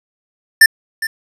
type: tone with echo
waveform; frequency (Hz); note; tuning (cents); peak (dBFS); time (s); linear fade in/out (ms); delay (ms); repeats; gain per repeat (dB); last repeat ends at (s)
square; 1782; A6; +22; -3; 0.61-0.66; 5; 410; 1; -15; 1.07
effects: resampled to 32000 Hz + 7-bit